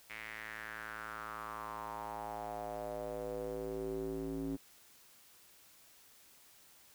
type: tone with band-pass filter sweep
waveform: square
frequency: 55 Hz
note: A1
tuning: in tune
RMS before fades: -42 dBFS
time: 0.09-4.57 s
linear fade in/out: 20 ms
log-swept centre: 2200 to 290 Hz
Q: 4.3
effects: white hiss -62 dBFS RMS until 6.94 s